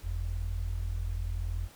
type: tone pair together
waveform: sine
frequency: 45.79 / 86.5 Hz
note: F#1 / F2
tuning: -17 / -16 cents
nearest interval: major seventh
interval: 1101 cents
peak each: -32 / -34 dBFS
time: 0.02-1.69 s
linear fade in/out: 50 ms
effects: pink hiss -55 dBFS RMS until 1.75 s